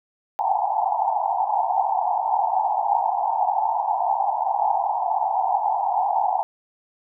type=band-pass noise; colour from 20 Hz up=pink; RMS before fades=-22 dBFS; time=0.39-6.43 s; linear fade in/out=0 ms; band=720 to 920 Hz; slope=96 dB/octave; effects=none